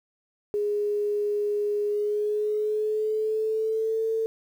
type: tone with pitch glide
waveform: sine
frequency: 414.2 to 446.5 Hz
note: G#4 to A4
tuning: -5 to +25 cents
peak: -23 dBFS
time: 0.54-4.26 s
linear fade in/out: 0 ms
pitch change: +130 cents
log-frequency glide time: 1.87-4.07 s
effects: 9-bit